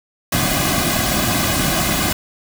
pink noise with comb filter, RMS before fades -18 dBFS, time 0.32-2.13 s, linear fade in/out 5 ms, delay 2.2 ms, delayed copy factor -0.8, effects none

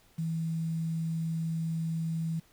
sine tone with quantisation, 163 Hz, E3, 19 cents flat, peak -29 dBFS, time 0.18-2.4 s, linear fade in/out 10 ms, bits 9, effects pink hiss -63 dBFS RMS until 2.52 s

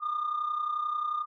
sine tone pair together, 1189 / 1220.3 Hz, D6 / D#6, +21 / -34 cents, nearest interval unison, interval 45 cents, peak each -33 / -28 dBFS, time 0-1.26 s, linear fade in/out 50 ms, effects tanh soft clip ceiling -24 dBFS

